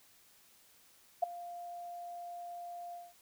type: tone with ADSR envelope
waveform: sine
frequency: 698.5 Hz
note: F5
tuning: in tune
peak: -23 dBFS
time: 1.22-3.14 s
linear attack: 13 ms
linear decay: 9 ms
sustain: -19 dB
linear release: 210 ms
effects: white hiss -64 dBFS RMS until 3.21 s